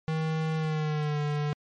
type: tone with pitch glide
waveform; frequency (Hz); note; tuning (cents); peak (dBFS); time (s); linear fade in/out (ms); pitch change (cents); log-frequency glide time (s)
square; 158.5 to 147.89; D#3 to D3; +32 to +12; -27; 0.08-1.53; 0; -120; 0.56-1.19
effects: low-pass 4000 Hz 12 dB/octave + MP3 48 kbps